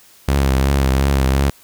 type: tone with vibrato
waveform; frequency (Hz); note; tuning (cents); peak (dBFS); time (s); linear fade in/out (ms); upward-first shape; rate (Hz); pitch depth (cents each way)
sawtooth; 67.7; C#2; -40; -9; 0.28-1.5; 5; triangle; 2.8; 61
effects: white hiss -48 dBFS RMS until 1.63 s